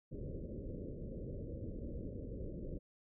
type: low-pass noise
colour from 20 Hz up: pink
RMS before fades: -44 dBFS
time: 0.11-2.79 s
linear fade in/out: 20 ms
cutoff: 570 Hz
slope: 96 dB/octave
effects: none

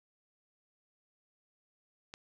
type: click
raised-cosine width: 0.2 ms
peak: -27 dBFS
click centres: 2.139 s
effects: none

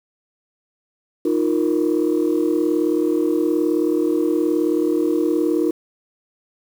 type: chord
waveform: sine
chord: Eb suspended second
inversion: none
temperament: just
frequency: 311.1 / 350 / 466.7 Hz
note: Eb4 / F4 / Bb4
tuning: 0 / +4 / +2 cents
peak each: -18 / -19 / -22 dBFS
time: 1.25-5.71 s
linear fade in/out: 5 ms
effects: tanh soft clip ceiling -10 dBFS + 7-bit

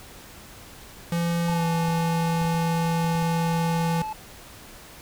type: tone with pitch glide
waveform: square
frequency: 170 to 165.35 Hz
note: F3 to E3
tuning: -46 to +6 cents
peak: -23 dBFS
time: 1.12-4.02 s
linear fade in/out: 2 ms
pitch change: -48 cents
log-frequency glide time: 1.48-1.65 s
type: tone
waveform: triangle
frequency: 867 Hz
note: A5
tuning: 26 cents flat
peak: -27 dBFS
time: 1.48-4.13 s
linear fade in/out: 5 ms
type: clicks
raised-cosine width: 5 ms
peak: -28 dBFS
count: 8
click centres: 1.498 / 1.884 / 2.416 / 2.45 / 2.546 / 3.044 / 3.152 / 3.224 s
effects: pink hiss -45 dBFS RMS until 5.01 s

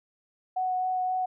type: tone with vibrato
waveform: sine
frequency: 740 Hz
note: F#5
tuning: in tune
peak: -25 dBFS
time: 0.56-1.26 s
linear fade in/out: 10 ms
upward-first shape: sine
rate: 3.8 Hz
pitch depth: 9 cents each way
effects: none

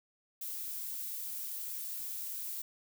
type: noise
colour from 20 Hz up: violet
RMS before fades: -40 dBFS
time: 0.41-2.62 s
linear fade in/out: 5 ms
effects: none

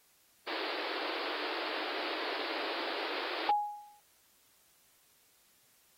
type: band-pass noise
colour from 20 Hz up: pink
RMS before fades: -38 dBFS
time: 0.47-3.51 s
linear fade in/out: 10 ms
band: 300 to 4800 Hz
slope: 96 dB/octave
type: tone with exponential decay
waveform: sine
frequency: 830.6 Hz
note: G#5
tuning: in tune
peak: -22 dBFS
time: 3.49-4 s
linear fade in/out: 1 ms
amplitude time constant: 110 ms
effects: white hiss -67 dBFS RMS until 5.97 s + AAC 48 kbps

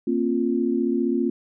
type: chord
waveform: sine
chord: Bb suspended second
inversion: none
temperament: equal with one note detuned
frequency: 233.1 / 268.1 / 349.2 Hz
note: Bb3 / C4 / F4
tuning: 0 / +42 / 0 cents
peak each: -24 dBFS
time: 0.07-1.3 s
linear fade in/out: 5 ms
effects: none

